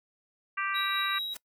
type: harmonic tone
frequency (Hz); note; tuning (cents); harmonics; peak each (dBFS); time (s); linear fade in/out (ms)
392; G4; 0; 3 / 4 / 5 / 6 / 7; -32 / -34 / -36 / -38 / -39; 0.57-1.19; 10
type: tone with tremolo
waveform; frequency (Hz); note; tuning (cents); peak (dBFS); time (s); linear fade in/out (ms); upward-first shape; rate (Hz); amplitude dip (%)
triangle; 3844; B7; -48; -28; 0.74-1.35; 20; triangle; 5; 35
type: noise with exponential growth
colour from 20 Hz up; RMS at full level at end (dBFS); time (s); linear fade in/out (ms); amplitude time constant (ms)
white; -36; 1.29-1.37; 5; 16
effects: noise-tail reverb RT60 0.1 s tail -23 dB re dry